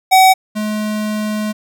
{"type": "tone pair in turn", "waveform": "square", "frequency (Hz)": [756, 212.8], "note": ["F#5", "G#3"], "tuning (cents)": [37, 42], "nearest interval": "octave + minor seventh", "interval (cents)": 2195, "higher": "first", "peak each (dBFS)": [-6, -18], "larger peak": "first", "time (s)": [[0.11, 0.34], [0.55, 1.53]], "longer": "second", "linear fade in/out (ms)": 20, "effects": []}